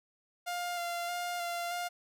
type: tone with vibrato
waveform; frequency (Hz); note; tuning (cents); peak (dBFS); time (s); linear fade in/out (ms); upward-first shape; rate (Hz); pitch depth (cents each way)
sawtooth; 698.5; F5; 0; -30; 0.46-1.89; 20; square; 1.6; 16
effects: none

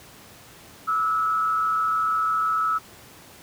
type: tone with frequency modulation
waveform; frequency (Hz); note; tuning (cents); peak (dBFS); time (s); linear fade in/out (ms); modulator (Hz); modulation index
sine; 1300; E6; -24; -20; 0.87-2.79; 20; 126; 0.45
effects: pink hiss -47 dBFS RMS until 3.42 s + high-pass 80 Hz 12 dB/octave

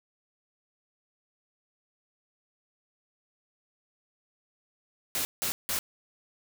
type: noise bursts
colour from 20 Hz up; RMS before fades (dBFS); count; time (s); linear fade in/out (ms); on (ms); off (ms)
white; -30; 3; 5.15-5.79; 0; 100; 170
effects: none

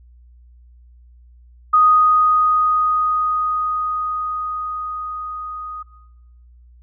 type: tone with level ramp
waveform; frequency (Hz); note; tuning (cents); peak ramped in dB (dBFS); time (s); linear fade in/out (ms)
sine; 1244.5; D#6; 0; -9 to -28; 1.73-5.83; 10
effects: noise-tail reverb RT60 1.0 s tail -17 dB re dry + added 60 Hz sine -44 dBFS peak until 6.82 s

